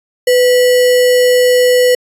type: tone with sample-and-hold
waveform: sine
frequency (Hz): 498.6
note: B4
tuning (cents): +16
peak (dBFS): -6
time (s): 0.27-1.95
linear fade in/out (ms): 5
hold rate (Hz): 2450
effects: resampled to 32000 Hz